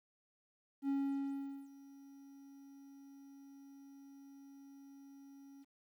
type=tone with ADSR envelope; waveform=triangle; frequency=276.3 Hz; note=C#4; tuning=6 cents flat; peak=-30 dBFS; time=0.82-5.65 s; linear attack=66 ms; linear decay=790 ms; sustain=-22 dB; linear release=29 ms; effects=12-bit